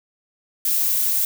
violet noise with amplitude modulation, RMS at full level -18 dBFS, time 0.65-1.25 s, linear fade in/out 2 ms, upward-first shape sine, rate 268 Hz, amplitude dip 45%, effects none

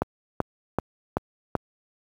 click train, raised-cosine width 1 ms, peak -8 dBFS, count 5, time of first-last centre 0.02-1.553 s, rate 2.61 Hz, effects high-pass 60 Hz 12 dB/octave + 8-bit

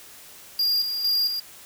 square tone with tremolo, 4808 Hz, D8, 40 cents sharp, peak -20 dBFS, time 0.59-1.4 s, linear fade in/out 5 ms, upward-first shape square, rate 2.2 Hz, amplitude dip 50%, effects white hiss -46 dBFS RMS until 1.65 s

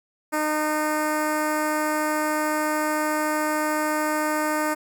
10% pulse tone with notch filter, 305.6 Hz, D#4, 31 cents flat, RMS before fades -24 dBFS, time 0.32-4.75 s, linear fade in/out 20 ms, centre 3900 Hz, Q 0.92, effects none

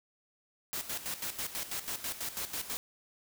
white noise with tremolo, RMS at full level -36 dBFS, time 0.73-2.77 s, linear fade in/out 0 ms, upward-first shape square, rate 6.1 Hz, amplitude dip 70%, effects none

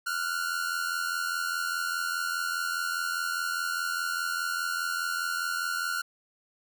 45% pulse tone pair together, 1387.1 / 1472 Hz, F6 / F#6, -12 / -9 cents, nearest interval minor second, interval 103 cents, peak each -31 / -32 dBFS, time 0.06-6.02 s, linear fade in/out 10 ms, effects none

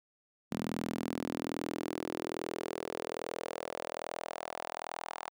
sawtooth tone with high-pass filter sweep, 41.2 Hz, E1, in tune, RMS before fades -39 dBFS, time 0.51-5.3 s, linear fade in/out 10 ms, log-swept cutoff 210 to 850 Hz, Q 2.7, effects none

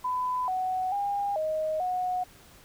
sine tone with pitch steps, 1003 / 744 / 807 / 625 / 731 Hz, B5 / F#5 / G#5 / D#5 / F#5, +26 / +9 / -50 / +8 / -21 cents, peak -26 dBFS, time 0.04-2.24 s, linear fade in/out 10 ms, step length 440 ms, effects pink hiss -54 dBFS RMS until 2.64 s

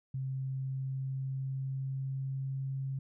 sine tone with pitch glide, 132.8 to 134.73 Hz, C3 to C#3, +26 to -49 cents, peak -33 dBFS, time 0.14-2.99 s, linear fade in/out 5 ms, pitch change +25 cents, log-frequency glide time 0.32-2.68 s, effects none

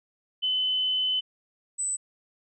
sine tone pair in turn, 3029 / 8005 Hz, F#7 / B8, +40 / +22 cents, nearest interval octave + perfect fourth, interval 1682 cents, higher second, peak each -23 / -26 dBFS, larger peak first, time 0.42-1.21 / 1.78-1.97 s, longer first, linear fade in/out 20 ms, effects none

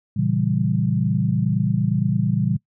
sine chord, A# diminished seventh, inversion none, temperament equal with one note detuned, 116.54 / 138.59 / 167.02 / 196 Hz, A#2 / C#3 / E3 / G3, 0 / 0 / +23 / 0 cents, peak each -23 dBFS, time 0.16-2.57 s, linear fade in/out 10 ms, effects noise-tail reverb RT60 0.1 s tail -21 dB re dry

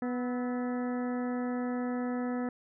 harmonic tone with a mistuned harmonic, 246.9 Hz, B3, in tune, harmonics 1 / 2 / 3 / 4 / 5 / 6 / 7 / 8, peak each -31 / -38 / -42 / -49 / -46 / -55 / -48 / -53 dBFS, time 0.02-2.49 s, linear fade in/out 2 ms, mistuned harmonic 5, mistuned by +85 cents, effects none

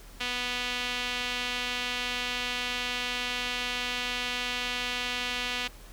sawtooth tone with band-pass filter, 246.6 Hz, B3, 2 cents flat, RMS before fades -32 dBFS, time 0.2-5.68 s, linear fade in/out 10 ms, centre 3000 Hz, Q 1.8, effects added 40 Hz sine -47 dBFS peak until 5.92 s + pink hiss -52 dBFS RMS until 5.92 s

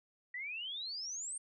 sine exponential sweep, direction up, 1913 to 8870 Hz, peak -39 dBFS, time 0.34-1.38 s, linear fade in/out 5 ms, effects none

